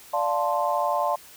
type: chord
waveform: sine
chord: D minor seventh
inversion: none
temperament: equal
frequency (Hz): 587.3 / 698.5 / 880 / 1046.5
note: D5 / F5 / A5 / C6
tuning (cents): 0 / 0 / 0 / 0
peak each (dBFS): -27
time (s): 0.13-1.16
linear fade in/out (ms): 10
effects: white hiss -48 dBFS RMS until 1.36 s